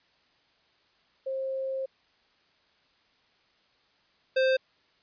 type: tone pair in turn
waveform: sine / square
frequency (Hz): 532 / 523.5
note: C5 / C5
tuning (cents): +29 / +1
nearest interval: unison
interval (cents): 28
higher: first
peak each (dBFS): -29 / -22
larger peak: second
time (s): 1.26-1.86 / 4.36-4.57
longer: first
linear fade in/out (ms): 10
effects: white hiss -66 dBFS RMS until 5.02 s + resampled to 11025 Hz